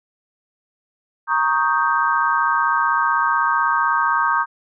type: chord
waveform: sine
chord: Eb dominant seventh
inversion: second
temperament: equal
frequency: 932.3 / 1108.7 / 1244.5 / 1568 Hz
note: Bb5 / Db6 / Eb6 / G6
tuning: 0 / 0 / 0 / 0 cents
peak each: -21 dBFS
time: 1.27-4.46 s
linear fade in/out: 50 ms
effects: none